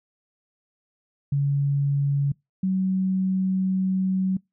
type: tone pair in turn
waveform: sine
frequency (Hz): 141 / 188.39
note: C#3 / F#3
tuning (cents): +30 / +31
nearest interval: perfect fourth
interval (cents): 501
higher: second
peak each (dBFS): -19 / -20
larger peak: first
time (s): 1.32-2.32 / 2.63-4.37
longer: second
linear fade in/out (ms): 5
effects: noise-tail reverb RT60 0.2 s tail -26 dB re dry